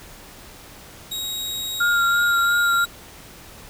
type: tone with pitch glide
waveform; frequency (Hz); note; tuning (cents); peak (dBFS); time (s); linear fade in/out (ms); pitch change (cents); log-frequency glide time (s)
sawtooth; 3797 to 3854; A#7 to B7; +31 to -43; -23; 1.11-2.86; 10; +26; 1.86-2.72
type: tone with vibrato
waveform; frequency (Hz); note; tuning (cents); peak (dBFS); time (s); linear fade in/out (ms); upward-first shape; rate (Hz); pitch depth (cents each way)
sine; 1400; F6; +4; -16; 1.8-2.85; 10; sine; 2.9; 20
effects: pink hiss -43 dBFS RMS until 3.69 s